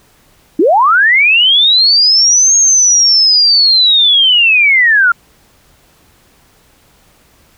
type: linear two-way sweep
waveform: sine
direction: up then down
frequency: 277.2 to 6550 to 1364 Hz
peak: -5 dBFS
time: 0.59-5.12 s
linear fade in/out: 5 ms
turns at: 2.56 s
effects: pink hiss -49 dBFS RMS until 7.57 s